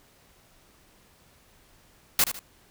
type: noise with echo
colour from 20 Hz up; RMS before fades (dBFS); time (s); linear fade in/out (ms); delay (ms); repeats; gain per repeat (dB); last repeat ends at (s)
white; -20; 2.19-2.24; 2; 76; 2; -10; 2.392
effects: pink hiss -59 dBFS RMS until 2.7 s